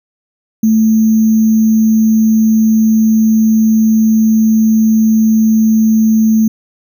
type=tone with sample-and-hold; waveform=sine; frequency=220 Hz; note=A3; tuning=in tune; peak=-6 dBFS; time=0.63-6.48 s; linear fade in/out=5 ms; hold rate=6300 Hz; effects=none